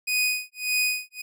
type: tone with tremolo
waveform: sawtooth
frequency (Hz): 2489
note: D#7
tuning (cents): 0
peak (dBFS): -17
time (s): 0.07-1.22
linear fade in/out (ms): 10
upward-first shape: sine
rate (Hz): 1.7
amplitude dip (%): 100
effects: none